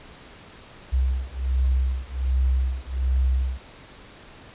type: beating tone pair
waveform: sine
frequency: 64 / 65.3 Hz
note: C2 / C2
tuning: -38 / -3 cents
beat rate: 1.3 Hz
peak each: -23 dBFS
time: 0.92-3.59 s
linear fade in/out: 20 ms
effects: pink hiss -46 dBFS RMS until 4.54 s + resampled to 8000 Hz